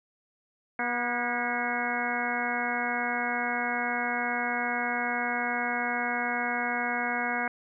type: harmonic tone with a mistuned harmonic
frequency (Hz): 242.3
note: B3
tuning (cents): -33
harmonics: 1 / 2 / 3 / 4 / 5 / 6 / 7 / 8 / 9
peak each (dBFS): -36 / -39 / -33 / -37 / -39 / -35 / -34 / -38 / -34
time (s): 0.79-7.48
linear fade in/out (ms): 2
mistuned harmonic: 7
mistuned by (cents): -65
effects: none